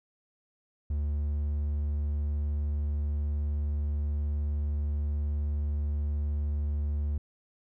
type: tone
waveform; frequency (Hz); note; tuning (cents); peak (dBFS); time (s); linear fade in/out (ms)
triangle; 73.42; D2; 0; -25; 0.9-7.18; 5
effects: none